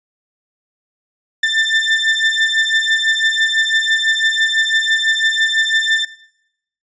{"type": "beating tone pair", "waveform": "30% pulse", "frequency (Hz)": [1780, 1786], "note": ["A6", "A6"], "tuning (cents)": [20, 25], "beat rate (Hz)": 6, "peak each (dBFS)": [-14, -14], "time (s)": [1.43, 6.05], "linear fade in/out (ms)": 5, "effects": ["noise-tail reverb RT60 0.8 s tail -19 dB re dry", "resampled to 16000 Hz"]}